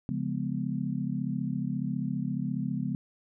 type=chord; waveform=sine; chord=C# dominant seventh; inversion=none; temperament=just; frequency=138.59 / 173.24 / 207.9 / 249.5 Hz; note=C#3 / E#3 / G#3 / B3; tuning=0 / -14 / +2 / +18 cents; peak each=-34 dBFS; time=0.09-2.95 s; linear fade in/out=0 ms; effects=none